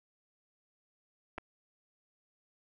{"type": "clicks", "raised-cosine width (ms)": 0.5, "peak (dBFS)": -26, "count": 2, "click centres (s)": [1.38, 1.383], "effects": []}